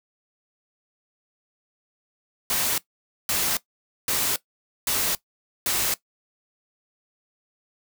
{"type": "noise bursts", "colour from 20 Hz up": "white", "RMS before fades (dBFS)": -24, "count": 5, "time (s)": [2.5, 5.94], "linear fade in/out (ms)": 2, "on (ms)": 280, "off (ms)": 510, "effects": ["noise-tail reverb RT60 0.1 s tail -18 dB re dry"]}